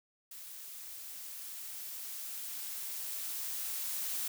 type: noise with level ramp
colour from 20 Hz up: blue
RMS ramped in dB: -48 to -36 dBFS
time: 0.31-4.28 s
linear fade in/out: 5 ms
effects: none

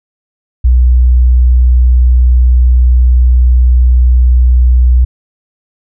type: tone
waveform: sine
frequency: 61.74 Hz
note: B1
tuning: in tune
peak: -3 dBFS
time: 0.64-5.05 s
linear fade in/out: 10 ms
effects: none

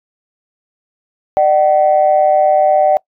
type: tone pair together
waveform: sine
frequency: 602 / 758.5 Hz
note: D5 / F#5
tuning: +43 / +43 cents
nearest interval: major third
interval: 400 cents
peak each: -10 dBFS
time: 1.37-2.97 s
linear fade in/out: 0 ms
effects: noise-tail reverb RT60 0.1 s tail -24 dB re dry + tanh soft clip ceiling -1 dBFS

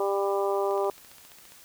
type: harmonic tone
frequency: 198.3 Hz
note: G3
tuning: 20 cents sharp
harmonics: 2 / 3 / 4 / 5 / 6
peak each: -26 / -30 / -32 / -34 / -36 dBFS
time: 0-0.9 s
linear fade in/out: 2 ms
type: click train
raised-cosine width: 0.2 ms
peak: -32 dBFS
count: 13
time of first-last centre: 0.71-1.521 s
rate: 14.8 Hz
effects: white hiss -52 dBFS RMS until 1.64 s

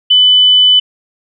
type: tone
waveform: sine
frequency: 3000 Hz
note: F#7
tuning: 23 cents sharp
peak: -4 dBFS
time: 0.1-0.8 s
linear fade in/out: 10 ms
effects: none

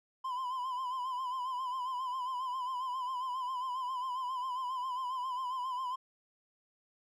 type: tone with vibrato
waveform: triangle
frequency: 1017 Hz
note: C6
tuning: 50 cents flat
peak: -32 dBFS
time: 0.24-5.96 s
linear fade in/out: 10 ms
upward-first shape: sine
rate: 7.4 Hz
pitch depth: 68 cents each way
effects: none

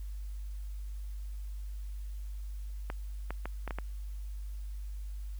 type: clicks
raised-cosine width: 0.5 ms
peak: -22 dBFS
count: 6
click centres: 2.901 / 3.306 / 3.456 / 3.677 / 3.708 / 3.786 s
effects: added 50 Hz sine -37 dBFS peak until 5.39 s + white hiss -63 dBFS RMS until 5.39 s

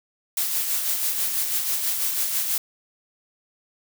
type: noise with tremolo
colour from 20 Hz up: blue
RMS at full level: -23 dBFS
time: 0.37-2.58 s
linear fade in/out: 2 ms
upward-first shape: sine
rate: 6.1 Hz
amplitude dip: 40%
effects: none

